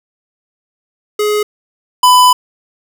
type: tone pair in turn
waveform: square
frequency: 419.9 / 998.7 Hz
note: G#4 / B5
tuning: +19 / +19 cents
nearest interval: octave + minor third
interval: 1500 cents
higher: second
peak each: -12 / -5 dBFS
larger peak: second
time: 1.19-1.43 / 2.03-2.33 s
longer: second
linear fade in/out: 5 ms
effects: none